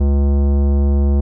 sine tone with tanh clipping, 70.3 Hz, C#2, 25 cents sharp, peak -13 dBFS, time 0-1.21 s, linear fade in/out 10 ms, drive 16 dB, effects none

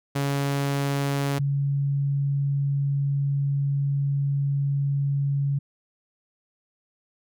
sawtooth / sine tone pair in turn, 140.2 / 140.2 Hz, C#3 / C#3, +20 / +20 cents, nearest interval unison, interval 0 cents, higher neither, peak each -19 / -21 dBFS, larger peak first, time 0.15-1.39 / 1.39-5.59 s, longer second, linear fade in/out 10 ms, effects none

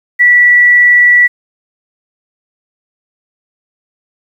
sine tone, 1953 Hz, B6, 20 cents flat, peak -3 dBFS, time 0.19-1.28 s, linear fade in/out 20 ms, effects 7-bit

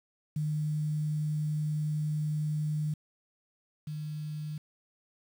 sine tone pair in turn, 151.8 / 151.8 Hz, D#3 / D#3, -42 / -42 cents, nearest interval unison, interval 0 cents, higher neither, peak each -28 / -34 dBFS, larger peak first, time 0.36-2.94 / 3.87-4.58 s, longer first, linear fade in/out 5 ms, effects 9-bit

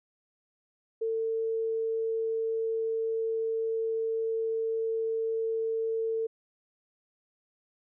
sine tone, 449.1 Hz, A4, 35 cents sharp, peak -27 dBFS, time 1.01-6.27 s, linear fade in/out 10 ms, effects none

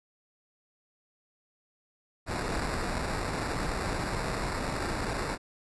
pink noise with sample-and-hold, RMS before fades -32 dBFS, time 2.26-5.38 s, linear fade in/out 50 ms, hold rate 3150 Hz, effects resampled to 24000 Hz

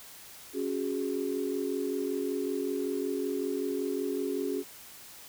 sine chord, C# suspended fourth, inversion none, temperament equal, 277.2 / 370 / 415.3 Hz, C#4 / F#4 / G#4, 0 / 0 / 0 cents, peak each -33 dBFS, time 0.53-4.64 s, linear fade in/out 50 ms, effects tanh soft clip ceiling -19 dBFS + white hiss -49 dBFS RMS until 5.28 s

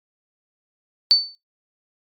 sine tone with exponential decay, 4520 Hz, C#8, 33 cents sharp, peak -7 dBFS, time 1.11-1.35 s, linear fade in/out 0 ms, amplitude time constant 51 ms, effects noise-tail reverb RT60 0.2 s tail -23 dB re dry + MP3 96 kbps

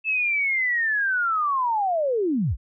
sine linear sweep, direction down, 2637 to 37.63 Hz, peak -20 dBFS, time 0.04-2.57 s, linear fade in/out 50 ms, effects none

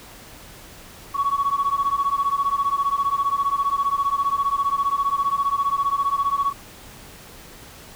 sine beating tone pair, 1112 / 1127 Hz, C#6 / C#6, +5 / +28 cents, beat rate 15 Hz, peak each -21 dBFS, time 1.14-6.53 s, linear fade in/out 20 ms, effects tanh soft clip ceiling -13 dBFS + pink hiss -43 dBFS RMS until 7.95 s

